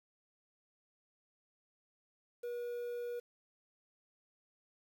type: tone with quantisation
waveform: triangle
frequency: 481.9 Hz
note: B4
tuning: 43 cents flat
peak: -36 dBFS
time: 2.43-3.2 s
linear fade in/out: 10 ms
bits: 10
effects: none